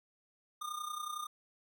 square tone with amplitude modulation, 1214 Hz, D#6, 43 cents flat, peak -36 dBFS, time 0.61-1.27 s, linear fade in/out 10 ms, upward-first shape sine, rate 30.9 Hz, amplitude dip 70%, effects none

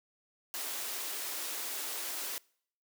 white high-pass noise, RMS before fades -38 dBFS, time 0.54-2.38 s, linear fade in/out 0 ms, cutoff 270 Hz, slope 48 dB/octave, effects noise-tail reverb RT60 0.6 s tail -25 dB re dry

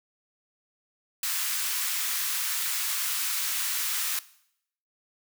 white high-pass noise, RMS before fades -29 dBFS, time 1.23-4.19 s, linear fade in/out 2 ms, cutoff 1100 Hz, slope 24 dB/octave, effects noise-tail reverb RT60 0.7 s tail -18 dB re dry

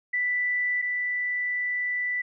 sine tone pair in turn, 1978 / 1978 Hz, B6 / B6, +2 / +2 cents, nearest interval unison, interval 0 cents, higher neither, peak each -23 / -25 dBFS, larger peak first, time 0.13-0.82 / 0.82-2.22 s, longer second, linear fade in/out 10 ms, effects none

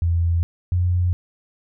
sine tone pair in turn, 84.7 / 89.11 Hz, E2 / F2, +48 / +35 cents, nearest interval minor second, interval 87 cents, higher second, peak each -16 dBFS, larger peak neither, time 0.02-0.43 / 0.72-1.13 s, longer neither, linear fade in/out 0 ms, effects none

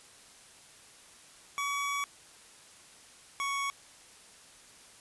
25% pulse tone pair in turn, 1132 / 1113.8 Hz, C#6 / C#6, +36 / +8 cents, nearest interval unison, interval 28 cents, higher first, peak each -27 dBFS, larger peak neither, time 1.58-2.04 / 3.4-3.7 s, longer first, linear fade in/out 0 ms, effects white hiss -55 dBFS RMS until 5 s + resampled to 24000 Hz

